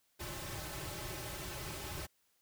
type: noise with comb filter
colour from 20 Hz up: pink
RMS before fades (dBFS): -43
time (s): 0.19-2.07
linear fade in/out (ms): 20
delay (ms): 4.2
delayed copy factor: -0.9
effects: white hiss -75 dBFS RMS until 2.41 s